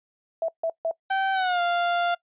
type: tone bursts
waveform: sine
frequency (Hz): 657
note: E5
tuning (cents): -6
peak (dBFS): -22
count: 3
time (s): 0.42-0.912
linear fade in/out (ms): 2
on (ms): 64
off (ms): 150
type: tone with pitch glide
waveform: 30% pulse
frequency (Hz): 773 to 696.7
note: G5 to F5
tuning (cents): -24 to -4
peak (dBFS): -19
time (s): 1.1-2.15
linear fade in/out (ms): 10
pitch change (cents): -180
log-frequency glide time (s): 1.33-1.61
effects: noise-tail reverb RT60 0.1 s tail -22 dB re dry + resampled to 8000 Hz